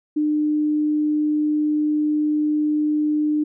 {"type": "tone", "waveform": "sine", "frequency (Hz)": 301.5, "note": "D4", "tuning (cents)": 46, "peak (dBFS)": -17, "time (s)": [0.16, 3.44], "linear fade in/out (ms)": 10, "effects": []}